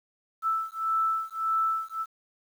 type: beating tone pair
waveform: sine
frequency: 1318.5 / 1320.2 Hz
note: E6 / E6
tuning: 0 / +2 cents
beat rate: 1.7 Hz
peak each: -28 dBFS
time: 0.42-2.06 s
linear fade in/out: 50 ms
effects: 9-bit